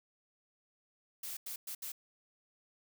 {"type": "noise bursts at uneven times", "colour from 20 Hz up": "blue", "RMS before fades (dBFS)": -42, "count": 4, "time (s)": [[1.23, 1.37], [1.46, 1.56], [1.67, 1.75], [1.82, 1.92]], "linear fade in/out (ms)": 5, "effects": []}